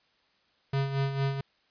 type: tone with tremolo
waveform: square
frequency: 137.2 Hz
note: C#3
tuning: 17 cents flat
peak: -25 dBFS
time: 0.73-1.41 s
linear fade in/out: 5 ms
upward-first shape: sine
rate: 4.4 Hz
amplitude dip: 60%
effects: white hiss -68 dBFS RMS until 1.7 s + resampled to 11025 Hz